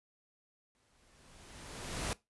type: noise with exponential growth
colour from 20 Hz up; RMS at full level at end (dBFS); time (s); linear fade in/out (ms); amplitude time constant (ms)
pink; -35; 0.75-2.13; 0; 300
effects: noise-tail reverb RT60 0.2 s tail -20 dB re dry + resampled to 24000 Hz